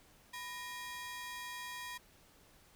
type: ring-modulated tone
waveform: sawtooth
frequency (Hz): 1429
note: F6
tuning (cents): +39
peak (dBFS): -36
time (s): 0.33-1.98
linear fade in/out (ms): 10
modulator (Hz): 439
effects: pink hiss -64 dBFS RMS until 2.75 s